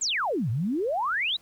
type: exponential two-way sweep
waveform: sine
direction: down then up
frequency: 7930 to 104.9 to 4060 Hz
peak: -24 dBFS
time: 0.01-1.37 s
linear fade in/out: 10 ms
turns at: 0.5 s
effects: pink hiss -59 dBFS RMS until 1.41 s